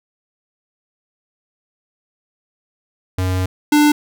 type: tone pair in turn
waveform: square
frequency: 92.5 / 296.7 Hz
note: F#2 / D4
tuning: 0 / +18 cents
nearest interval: octave + minor sixth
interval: 2018 cents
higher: second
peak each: -17 / -10 dBFS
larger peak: second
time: 3.18-3.46 / 3.72-3.92 s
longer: first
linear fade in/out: 5 ms
effects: none